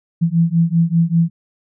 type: beating tone pair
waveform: sine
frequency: 164.7 / 169.8 Hz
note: E3 / F3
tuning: -1 / -48 cents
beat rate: 5.1 Hz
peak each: -15 dBFS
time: 0.21-1.3 s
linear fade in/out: 20 ms
effects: none